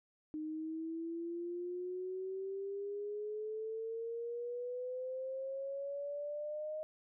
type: exponential sweep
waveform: sine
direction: up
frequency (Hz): 306.6 to 622.3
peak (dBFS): -38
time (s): 0.34-6.83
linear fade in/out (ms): 0
effects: none